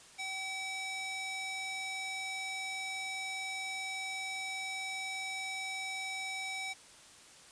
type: tone with high-pass filter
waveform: square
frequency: 765 Hz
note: G5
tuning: 42 cents flat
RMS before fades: -39 dBFS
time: 0.18-6.74 s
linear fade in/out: 20 ms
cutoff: 1700 Hz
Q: 1.4
effects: white hiss -56 dBFS RMS until 7.51 s + resampled to 22050 Hz